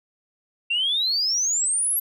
sine exponential sweep, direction up, 2700 to 11740 Hz, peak -19 dBFS, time 0.7-2 s, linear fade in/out 10 ms, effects tanh soft clip ceiling -15 dBFS

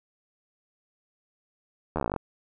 slowing click train, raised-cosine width 1 ms, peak -14 dBFS, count 13, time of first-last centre 1.96-2.162 s, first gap 12 ms, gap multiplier 1.06, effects none

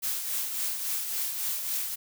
blue noise with tremolo, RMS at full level -29 dBFS, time 0.02-1.96 s, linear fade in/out 20 ms, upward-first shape triangle, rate 3.6 Hz, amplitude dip 50%, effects none

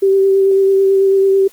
sine tone with vibrato, 388.8 Hz, G4, 14 cents flat, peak -8 dBFS, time 0.02-1.48 s, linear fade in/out 10 ms, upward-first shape sine, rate 9.1 Hz, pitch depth 15 cents each way, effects white hiss -46 dBFS RMS until 1.52 s + Opus 24 kbps

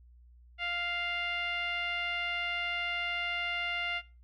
10% pulse tone with low-pass filter, 698.5 Hz, F5, in tune, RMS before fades -34 dBFS, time 0.58-4.02 s, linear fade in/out 50 ms, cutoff 2500 Hz, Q 3.3, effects noise-tail reverb RT60 0.3 s tail -19 dB re dry + added 60 Hz sine -54 dBFS peak until 4.23 s

